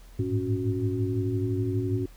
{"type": "tone cluster", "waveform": "sine", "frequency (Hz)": [101, 106.8, 113, 278, 368.1], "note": ["G#2", "G#2", "A2", "C#4", "F#4"], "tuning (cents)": [-48, 49, 47, 5, -9], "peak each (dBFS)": -31, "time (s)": [0.19, 2.06], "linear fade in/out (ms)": 5, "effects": ["added 41 Hz sine -46 dBFS peak until 2.16 s", "pink hiss -57 dBFS RMS until 2.16 s"]}